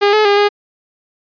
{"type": "tone with pitch steps", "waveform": "sawtooth", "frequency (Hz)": [406.6, 428.1, 405.5, 410.7], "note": ["G#4", "A4", "G#4", "G#4"], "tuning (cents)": [-37, -47, -41, -19], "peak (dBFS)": -5, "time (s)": [0.01, 0.49], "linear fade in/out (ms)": 20, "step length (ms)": 120, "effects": ["resampled to 11025 Hz"]}